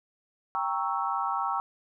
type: chord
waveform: sine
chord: G diminished seventh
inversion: none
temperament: equal with one note detuned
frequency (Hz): 788.5 / 932.3 / 1108.7 / 1318.5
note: G5 / Bb5 / Db6 / Fb6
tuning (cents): +10 / 0 / 0 / 0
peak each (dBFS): -32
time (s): 0.55-1.6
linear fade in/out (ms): 0
effects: none